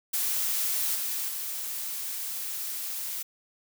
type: noise with level steps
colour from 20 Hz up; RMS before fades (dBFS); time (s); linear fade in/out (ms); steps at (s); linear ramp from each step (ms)
blue; -28 / -31 / -34; 0.13-3.23; 10; 0.95 / 1.28; 5
effects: none